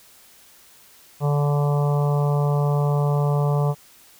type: harmonic tone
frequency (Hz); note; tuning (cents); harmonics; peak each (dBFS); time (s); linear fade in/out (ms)
145.2; D3; -19; 1 / 3 / 4 / 5 / 6 / 7 / 8; -18 / -28 / -30 / -32 / -34 / -35 / -36; 1.2-3.75; 50
effects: white hiss -51 dBFS RMS until 4.19 s